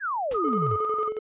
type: exponential sweep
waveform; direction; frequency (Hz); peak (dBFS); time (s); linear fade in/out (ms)
sine; down; 1742 to 87.31; -25; 0-0.78; 50
type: noise with exponential decay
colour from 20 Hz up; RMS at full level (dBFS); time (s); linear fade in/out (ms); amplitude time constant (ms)
pink; -34; 0.31-0.43; 2; 26
type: tone with vibrato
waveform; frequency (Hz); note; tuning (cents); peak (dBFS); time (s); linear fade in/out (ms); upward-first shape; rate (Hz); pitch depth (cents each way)
sine; 1234; D#6; -15; -25; 0.34-1.09; 10; sine; 19; 43
type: tone with tremolo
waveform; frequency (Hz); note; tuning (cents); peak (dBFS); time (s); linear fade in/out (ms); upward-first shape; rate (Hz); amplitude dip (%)
triangle; 432; A4; -32; -24; 0.44-1.19; 5; square; 11; 60
effects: resampled to 8000 Hz